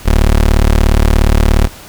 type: tone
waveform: 25% pulse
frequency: 37 Hz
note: D1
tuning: 14 cents sharp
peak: -3 dBFS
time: 0.05-1.68 s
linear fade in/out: 20 ms
effects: pink hiss -34 dBFS RMS until 1.88 s

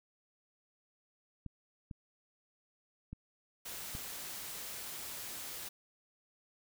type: clicks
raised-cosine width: 5 ms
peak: -31 dBFS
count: 4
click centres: 1.463 / 1.912 / 3.13 / 3.951 s
type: noise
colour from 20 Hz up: white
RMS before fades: -44 dBFS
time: 3.65-5.69 s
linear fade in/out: 10 ms
effects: none

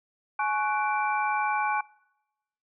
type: tone cluster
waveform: sine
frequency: 845 / 1108 / 1487 / 2345 Hz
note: G#5 / C#6 / F#6 / D7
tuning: +30 / -1 / +8 / -3 cents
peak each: -27 / -30 / -31 / -35 dBFS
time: 0.39-1.81 s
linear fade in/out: 5 ms
effects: noise-tail reverb RT60 0.9 s tail -23 dB re dry

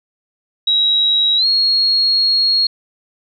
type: tone with pitch glide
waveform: sine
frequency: 3850 to 4297 Hz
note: B7 to C8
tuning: -45 to +45 cents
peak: -11 dBFS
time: 0.67-2.67 s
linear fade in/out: 5 ms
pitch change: +190 cents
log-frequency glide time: 1.37-1.46 s
effects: none

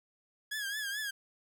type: tone with vibrato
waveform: sawtooth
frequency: 1661.2 Hz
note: G#6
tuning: in tune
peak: -31 dBFS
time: 0.51-1.11 s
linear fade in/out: 10 ms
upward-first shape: triangle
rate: 4.6 Hz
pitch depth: 100 cents each way
effects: none

